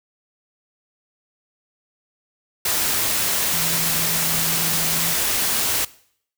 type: tone in noise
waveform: sine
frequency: 164.81 Hz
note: E3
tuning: in tune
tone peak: -31 dBFS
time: 3.53-5.14 s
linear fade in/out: 5 ms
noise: white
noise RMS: -21 dBFS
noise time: 2.65-5.85 s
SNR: -13 dB
effects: noise-tail reverb RT60 0.6 s tail -20 dB re dry